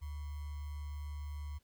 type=tone with sample-and-hold; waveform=sine; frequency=73.42 Hz; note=D2; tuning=in tune; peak=-39 dBFS; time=0.01-1.59 s; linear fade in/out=20 ms; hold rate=1050 Hz; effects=pink hiss -75 dBFS RMS until 1.63 s